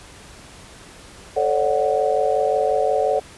sine chord, D major seventh, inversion second, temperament equal with one note detuned, 440 / 541.7 / 587.3 / 740 Hz, A4 / C#5 / D5 / F#5, 0 / -40 / 0 / 0 cents, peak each -22 dBFS, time 1.36-3.2 s, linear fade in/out 10 ms, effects pink hiss -43 dBFS RMS until 3.37 s + resampled to 24000 Hz

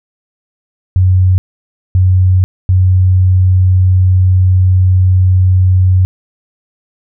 sine tone bursts at uneven times, 92.5 Hz, F#2, in tune, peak -5 dBFS, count 3, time 0.96-1.38 / 1.95-2.44 / 2.69-6.05 s, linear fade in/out 0 ms, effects none

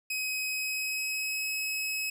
sawtooth tone with pitch glide, 2534 to 2563 Hz, D#7 to E7, +31 to -49 cents, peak -27 dBFS, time 0.1-2.1 s, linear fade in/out 5 ms, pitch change +20 cents, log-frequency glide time 0.47-1.51 s, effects 10-bit

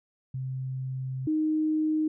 sine tone pair in turn, 130.81 / 310.5 Hz, C3 / D#4, 0 / -3 cents, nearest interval octave + minor third, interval 1497 cents, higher second, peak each -30 / -23 dBFS, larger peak second, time 0.34-1.27 / 1.27-2.08 s, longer first, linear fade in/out 5 ms, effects none

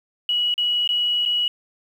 sine tone with dropouts, 2922 Hz, F#7, 22 cents flat, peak -18 dBFS, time 0.29-1.48 s, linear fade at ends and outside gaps 2 ms, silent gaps 0.541-0.579 / 0.876-0.89 / 1.253-1.259 s, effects 8-bit

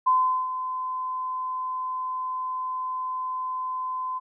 sine tone with ADSR envelope, 1024 Hz, C6, 38 cents flat, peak -16 dBFS, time 0.06-4.2 s, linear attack 14 ms, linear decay 400 ms, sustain -11 dB, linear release 27 ms, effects none

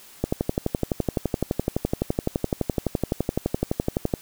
click train, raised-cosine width 2 ms, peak -8 dBFS, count 47, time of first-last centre 0.24-4.138 s, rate 11.8 Hz, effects white hiss -48 dBFS RMS until 4.21 s

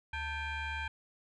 sine tone with frequency modulation, 746 Hz, F#5, 14 cents sharp, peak -33 dBFS, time 0.13-0.88 s, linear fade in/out 5 ms, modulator 819 Hz, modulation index 2.4, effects tanh soft clip ceiling -32 dBFS

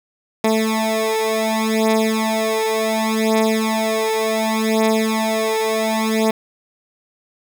15% pulse beating tone pair, 220 / 220.68 Hz, A3 / A3, 0 / +5 cents, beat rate 0.68 Hz, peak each -13 dBFS, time 0.44-6.31 s, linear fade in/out 5 ms, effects none

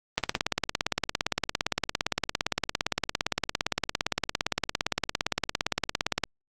click train, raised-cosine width 0.2 ms, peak -7 dBFS, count 107, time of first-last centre 0.18-6.237 s, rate 17.5 Hz, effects Opus 24 kbps

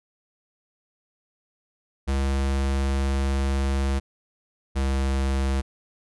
square tone pair in turn, 68 / 67.3 Hz, C#2 / C2, -33 / +49 cents, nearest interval unison, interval 18 cents, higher first, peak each -22 dBFS, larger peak neither, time 2.07-4 / 4.75-5.62 s, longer first, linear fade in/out 20 ms, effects resampled to 24000 Hz

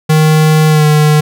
square tone with pitch glide, 155.56 to 151.48 Hz, D#3 to D#3, 0 to -46 cents, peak -6 dBFS, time 0.09-1.21 s, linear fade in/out 10 ms, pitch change -46 cents, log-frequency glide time 0.68-0.85 s, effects none

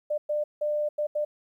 sine tone bursts at uneven times, 597 Hz, D5, 28 cents sharp, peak -24 dBFS, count 5, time 0.1-0.18 / 0.29-0.44 / 0.61-0.89 / 0.98-1.07 / 1.15-1.25 s, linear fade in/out 10 ms, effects 11-bit

